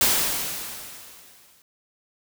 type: noise with exponential decay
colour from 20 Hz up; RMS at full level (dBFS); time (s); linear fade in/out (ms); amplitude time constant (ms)
white; -18; 0.01-1.62; 1; 350
effects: none